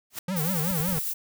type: noise with exponential growth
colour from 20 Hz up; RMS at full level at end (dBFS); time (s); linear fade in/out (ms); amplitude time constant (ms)
white; -28; 0.1-0.19; 5; 18
type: tone with vibrato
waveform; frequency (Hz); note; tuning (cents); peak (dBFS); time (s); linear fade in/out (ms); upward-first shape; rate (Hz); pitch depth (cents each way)
square; 170.5; F3; -41; -27; 0.28-0.99; 5; triangle; 5.3; 270
type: noise with tremolo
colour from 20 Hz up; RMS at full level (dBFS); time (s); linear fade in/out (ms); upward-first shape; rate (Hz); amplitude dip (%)
violet; -29; 0.36-1.14; 10; sine; 10; 25
type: clicks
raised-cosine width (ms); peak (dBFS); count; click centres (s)
5; -26; 5; 0.712 / 0.806 / 0.889 / 0.929 / 0.967
effects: none